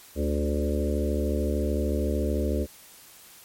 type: harmonic tone with a mistuned harmonic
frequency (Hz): 73.42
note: D2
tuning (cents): 0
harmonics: 1 / 3 / 4 / 5 / 6 / 7 / 8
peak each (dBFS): -26 / -31 / -32 / -33 / -34 / -34 / -35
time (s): 0.15-2.67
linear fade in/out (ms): 50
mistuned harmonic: 6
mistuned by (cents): -20
effects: white hiss -50 dBFS RMS until 3.44 s + MP3 64 kbps